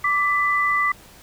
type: tone pair together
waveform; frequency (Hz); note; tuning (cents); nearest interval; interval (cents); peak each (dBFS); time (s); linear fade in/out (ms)
sine; 1166.5 / 1995; D6 / B6; -12 / +17; major sixth; 929; -20; 0.04-0.92; 5
effects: pink hiss -47 dBFS RMS until 1.22 s